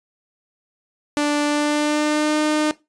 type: tone with pitch glide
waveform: sawtooth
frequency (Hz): 293.7 to 304.4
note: D4 to D#4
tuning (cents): 0 to -38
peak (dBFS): -13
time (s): 1.17-2.71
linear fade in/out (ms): 0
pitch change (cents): +62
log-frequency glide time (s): 1.45-2.38
effects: noise-tail reverb RT60 0.2 s tail -17 dB re dry + resampled to 22050 Hz